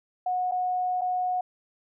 sine tone with dropouts, 730 Hz, F#5, 24 cents flat, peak -24 dBFS, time 0.26-1.41 s, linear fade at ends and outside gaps 5 ms, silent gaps 0.513-0.519 / 1.011-1.016 s, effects none

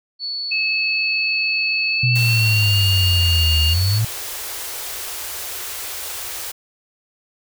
sine tone, 4435 Hz, C#8, in tune, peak -23 dBFS, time 0.19-4.01 s, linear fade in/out 50 ms
sine tone with pitch glide, 2588 to 2822 Hz, E7 to F7, -32 to +17 cents, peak -18 dBFS, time 0.51-3.74 s, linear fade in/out 10 ms, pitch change +149 cents, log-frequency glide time 1.89-2.78 s
sine exponential two-way sweep, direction down then up, 126.4 to 77.78 to 115.4 Hz, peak -15 dBFS, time 2.03-4.05 s, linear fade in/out 5 ms, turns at 3.64 s
white band-stop noise, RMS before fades -29 dBFS, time 2.15-6.52 s, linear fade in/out 10 ms, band 110 to 330 Hz, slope 48 dB/octave
effects none

